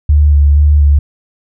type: tone with vibrato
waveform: sine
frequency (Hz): 73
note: D2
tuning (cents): -10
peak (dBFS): -4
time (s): 0.09-0.99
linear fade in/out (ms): 5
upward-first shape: square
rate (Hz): 2.1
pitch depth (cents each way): 21
effects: none